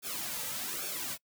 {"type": "noise with flanger", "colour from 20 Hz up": "white", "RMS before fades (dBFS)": -37, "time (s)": [0.02, 1.18], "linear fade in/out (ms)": 50, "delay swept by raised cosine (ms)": [1, 2.8], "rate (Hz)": 1.2, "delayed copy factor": -0.8, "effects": ["noise-tail reverb RT60 0.1 s tail -24 dB re dry"]}